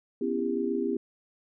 sine chord, C# half-diminished seventh, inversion third, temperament just, 249.5 / 277.2 / 332.6 / 399.1 Hz, B3 / C#4 / E4 / G4, +18 / 0 / +16 / +31 cents, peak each -31 / -34 / -32 / -30 dBFS, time 0.21-0.97 s, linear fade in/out 5 ms, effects none

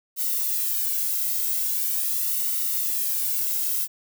violet noise with flanger, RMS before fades -25 dBFS, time 0.16-3.88 s, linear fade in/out 50 ms, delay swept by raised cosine 1.2 to 1.72 ms, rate 0.42 Hz, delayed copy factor -0.7, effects none

